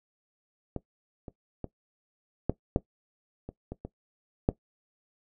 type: clicks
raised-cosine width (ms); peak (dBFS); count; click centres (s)
2; -19 / -27 / -21 / -11 / -9 / -25 / -23 / -24 / -8; 9; 0.763 / 1.282 / 1.643 / 2.496 / 2.761 / 3.49 / 3.72 / 3.85 / 4.489
effects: noise-tail reverb RT60 0.1 s tail -17 dB re dry